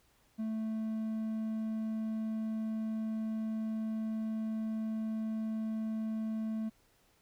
triangle tone, 220 Hz, A3, in tune, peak -31 dBFS, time 0.38-6.7 s, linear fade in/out 20 ms, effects pink hiss -69 dBFS RMS until 7.21 s

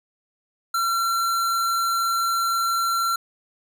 square tone, 1361 Hz, F6, 45 cents flat, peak -21 dBFS, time 0.74-3.16 s, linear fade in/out 5 ms, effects none

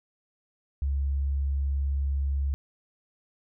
sine tone, 69.3 Hz, C#2, in tune, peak -24 dBFS, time 0.82-2.54 s, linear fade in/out 0 ms, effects none

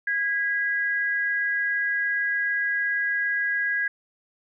sine tone pair together, 1645.4 / 1972 Hz, G#6 / B6, -17 / -3 cents, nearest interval minor third, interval 314 cents, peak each -23 / -29 dBFS, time 0.07-3.88 s, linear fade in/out 5 ms, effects none

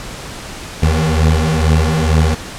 25% pulse beating tone pair, 78 / 80.2 Hz, D#2 / E2, +5 / -47 cents, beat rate 2.2 Hz, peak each -10 dBFS, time 0.82-2.35 s, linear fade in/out 10 ms, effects pink hiss -29 dBFS RMS until 2.58 s + low-pass 9000 Hz 12 dB/octave

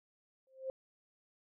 sine tone with exponential growth, 527 Hz, C5, 12 cents sharp, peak -33 dBFS, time 0.47-0.7 s, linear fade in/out 1 ms, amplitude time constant 50 ms, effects none

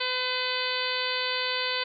harmonic tone, 506 Hz, B4, 42 cents sharp, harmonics 1 / 2 / 3 / 4 / 5 / 6 / 7 / 8 / 9, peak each -35 / -35 / -35 / -35 / -35 / -35 / -35 / -35 / -35 dBFS, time 0-1.84 s, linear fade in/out 10 ms, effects none

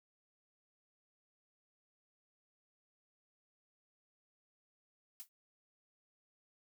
blue noise with exponential decay, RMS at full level -42 dBFS, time 5.2-5.29 s, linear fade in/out 0 ms, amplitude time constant 18 ms, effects none

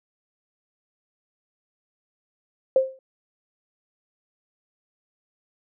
sine tone with exponential decay, 527 Hz, C5, 12 cents sharp, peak -11 dBFS, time 2.76-2.99 s, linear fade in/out 2 ms, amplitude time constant 48 ms, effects none

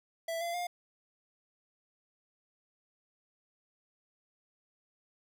square tone with pitch steps, 662 / 684.2 / 707.1 Hz, E5 / F5 / F5, +7 / -36 / +21 cents, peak -34 dBFS, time 0.28-0.67 s, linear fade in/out 5 ms, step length 130 ms, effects none

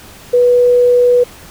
sine tone, 490 Hz, B4, 14 cents flat, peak -6 dBFS, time 0.33-1.24 s, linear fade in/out 10 ms, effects pink hiss -37 dBFS RMS until 1.5 s

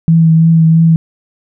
sine tone with vibrato, 162.9 Hz, E3, 20 cents flat, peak -4 dBFS, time 0.08-0.96 s, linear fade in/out 0 ms, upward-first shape triangle, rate 3 Hz, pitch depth 23 cents each way, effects none

